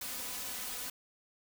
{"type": "noise with comb filter", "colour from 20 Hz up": "white", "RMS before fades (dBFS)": -40, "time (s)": [0.01, 0.9], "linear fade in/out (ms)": 5, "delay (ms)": 4, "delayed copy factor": 0.7, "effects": []}